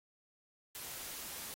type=noise; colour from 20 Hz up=white; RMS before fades=-45 dBFS; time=0.75-1.54 s; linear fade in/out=0 ms; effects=AAC 48 kbps